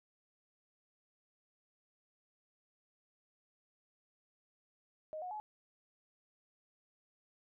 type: tone with pitch steps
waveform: sine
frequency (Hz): 622.3 / 727.3 / 850.1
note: D#5 / F#5 / G#5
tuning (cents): 0 / -30 / +40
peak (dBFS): -40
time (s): 5.13-5.4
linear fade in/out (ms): 0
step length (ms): 90
effects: none